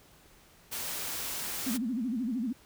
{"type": "noise", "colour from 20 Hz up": "white", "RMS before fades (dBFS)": -36, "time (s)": [0.71, 1.78], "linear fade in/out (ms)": 20}
{"type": "tone with vibrato", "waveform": "sine", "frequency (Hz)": 240, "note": "B3", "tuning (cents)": -49, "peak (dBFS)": -29, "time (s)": [1.66, 2.53], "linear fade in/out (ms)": 10, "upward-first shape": "sine", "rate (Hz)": 13, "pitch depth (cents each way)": 200}
{"effects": ["pink hiss -59 dBFS RMS until 2.65 s"]}